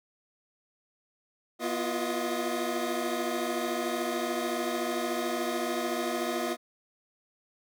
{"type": "tone cluster", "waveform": "25% pulse", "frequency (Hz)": [242.6, 342.2, 355.8, 628], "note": ["B3", "F4", "F4", "D#5"], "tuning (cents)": [-31, -35, 32, 16], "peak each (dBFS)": -31, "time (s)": [1.59, 6.57], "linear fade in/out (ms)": 50, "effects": []}